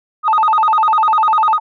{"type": "tone with vibrato", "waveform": "sine", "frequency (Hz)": 1046.5, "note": "C6", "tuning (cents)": 0, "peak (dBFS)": -8, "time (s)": [0.23, 1.6], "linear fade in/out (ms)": 50, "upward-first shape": "square", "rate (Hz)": 10, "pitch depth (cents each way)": 300, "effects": ["tanh soft clip ceiling -7 dBFS"]}